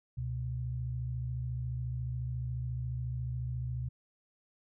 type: tone pair together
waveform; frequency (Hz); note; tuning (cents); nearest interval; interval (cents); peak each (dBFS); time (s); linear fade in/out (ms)
sine; 69.3 / 123.47; C#2 / B2; 0 / 0; minor seventh; 1000; -39 / -34; 0.17-3.89; 10
effects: none